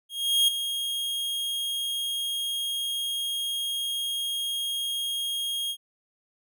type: tone with ADSR envelope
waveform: 45% pulse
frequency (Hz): 3257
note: G#7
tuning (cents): -34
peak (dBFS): -17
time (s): 0.09-5.77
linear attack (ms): 390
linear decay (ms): 7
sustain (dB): -10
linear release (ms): 68
effects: none